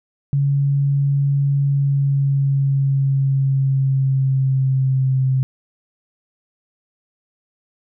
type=tone with pitch glide; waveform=sine; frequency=140.2 to 131.57 Hz; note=C#3 to C3; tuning=+20 to +10 cents; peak=-14 dBFS; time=0.33-5.43 s; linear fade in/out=0 ms; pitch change=-110 cents; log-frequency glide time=1.64-5.23 s; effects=none